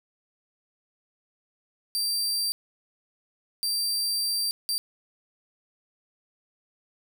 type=tone bursts at uneven times; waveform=sawtooth; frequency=4699 Hz; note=D8; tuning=in tune; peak=-22 dBFS; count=3; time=1.95-2.52 / 3.63-4.51 / 4.69-4.78 s; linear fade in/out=0 ms; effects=none